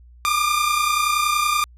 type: tone pair together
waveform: sawtooth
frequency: 1185 / 1215.5 Hz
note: D6 / D#6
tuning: +15 / -41 cents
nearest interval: unison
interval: 44 cents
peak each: -17 / -17 dBFS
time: 0.25-1.64 s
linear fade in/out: 0 ms
effects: added 60 Hz sine -44 dBFS peak until 1.77 s + resampled to 32000 Hz